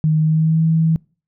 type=tone with pitch glide; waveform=sine; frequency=155.9 to 161.58 Hz; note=D#3 to E3; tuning=+4 to -34 cents; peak=-12 dBFS; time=0.04-0.96 s; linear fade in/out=0 ms; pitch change=+62 cents; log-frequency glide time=0.2-0.63 s; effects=noise-tail reverb RT60 0.4 s tail -26 dB re dry